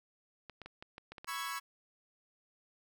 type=clicks; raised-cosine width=0.3 ms; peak=-31 dBFS; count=8; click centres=0.497 / 0.617 / 0.66 / 0.825 / 0.981 / 1.12 / 1.182 / 1.245 s
type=chord; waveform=sawtooth; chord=C# minor seventh; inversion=third; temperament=equal with one note detuned; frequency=987.8 / 1108.7 / 1323.1 / 1661.2 Hz; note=B5 / C#6 / E6 / G#6; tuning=0 / 0 / +6 / 0 cents; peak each=-41 / -37 / -41 / -40 dBFS; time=1.27-1.6 s; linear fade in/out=20 ms
effects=none